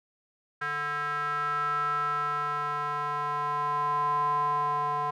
square tone with band-pass filter sweep, 146.8 Hz, D3, in tune, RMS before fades -29 dBFS, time 0.61-5.11 s, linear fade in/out 10 ms, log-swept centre 1500 to 940 Hz, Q 7.8, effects none

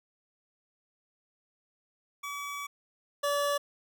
25% pulse tone pair in turn, 1142 / 574.3 Hz, D6 / D5, -49 / -39 cents, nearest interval octave, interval 1190 cents, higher first, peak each -32 / -23 dBFS, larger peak second, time 2.23-2.67 / 3.23-3.58 s, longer first, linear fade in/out 10 ms, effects none

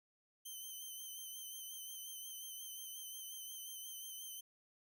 5% pulse tone with vibrato, 3088 Hz, G7, 27 cents flat, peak -39 dBFS, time 0.45-4.41 s, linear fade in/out 10 ms, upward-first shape sine, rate 5.6 Hz, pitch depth 33 cents each way, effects none

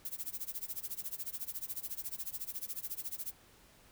violet noise with tremolo, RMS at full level -38 dBFS, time 0.05-3.32 s, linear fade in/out 2 ms, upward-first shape sine, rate 14 Hz, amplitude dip 95%, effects pink hiss -62 dBFS RMS until 3.91 s

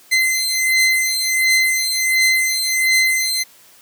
sawtooth beating tone pair, 2061 / 2062.4 Hz, C7 / C7, -27 / -26 cents, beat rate 1.4 Hz, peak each -14 dBFS, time 0.11-3.44 s, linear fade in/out 20 ms, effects white hiss -48 dBFS RMS until 3.81 s + high-pass 100 Hz 12 dB/octave

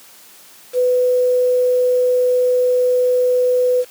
sine tone with quantisation, 499 Hz, B4, 18 cents sharp, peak -12 dBFS, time 0.73-3.85 s, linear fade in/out 50 ms, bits 6, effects white hiss -44 dBFS RMS until 3.9 s + high-pass 150 Hz 12 dB/octave

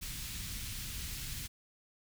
pink band-stop noise, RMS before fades -41 dBFS, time 0.01-1.48 s, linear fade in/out 20 ms, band 140 to 2600 Hz, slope 12 dB/octave, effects none

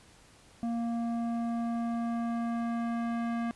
square tone with low-pass filter sweep, 233.1 Hz, A#3, in tune, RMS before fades -32 dBFS, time 0.63-3.51 s, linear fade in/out 0 ms, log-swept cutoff 670 to 1800 Hz, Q 1, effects pink hiss -58 dBFS RMS until 3.55 s + resampled to 24000 Hz

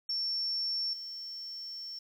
sine tone with level steps, 5440 Hz, F8, 46 cents flat, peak -30 / -39 dBFS, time 0.09-1.99 s, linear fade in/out 5 ms, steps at 0.93 s, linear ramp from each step 5 ms, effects 10-bit

